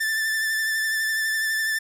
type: tone with vibrato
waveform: 45% pulse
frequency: 1766 Hz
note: A6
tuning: 6 cents sharp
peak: -22 dBFS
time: 0-1.79 s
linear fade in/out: 10 ms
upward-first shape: triangle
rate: 12 Hz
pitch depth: 29 cents each way
effects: none